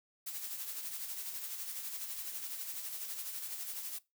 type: noise with tremolo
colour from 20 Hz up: blue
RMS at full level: -40 dBFS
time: 0.26-3.99 s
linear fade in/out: 10 ms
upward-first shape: sine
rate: 12 Hz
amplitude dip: 45%
effects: noise-tail reverb RT60 0.2 s tail -19 dB re dry